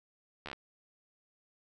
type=slowing click train; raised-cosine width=0.3 ms; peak=-25 dBFS; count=6; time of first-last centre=0.46-0.53 s; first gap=13 ms; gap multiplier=1.04; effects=none